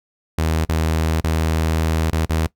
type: tone with dropouts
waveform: sawtooth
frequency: 80.1 Hz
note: E2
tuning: 49 cents flat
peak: -13 dBFS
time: 0.38-2.47 s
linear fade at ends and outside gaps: 5 ms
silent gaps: 0.65-0.689 / 1.209-1.24 / 2.103-2.126 / 2.257-2.295 s
effects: noise-tail reverb RT60 0.1 s tail -20 dB re dry